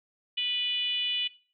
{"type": "tone with frequency modulation", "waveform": "sine", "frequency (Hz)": 2960, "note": "F#7", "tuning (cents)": 0, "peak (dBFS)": -26, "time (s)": [0.37, 1.28], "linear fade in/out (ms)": 10, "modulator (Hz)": 495, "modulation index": 0.87, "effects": ["noise-tail reverb RT60 0.4 s tail -18 dB re dry"]}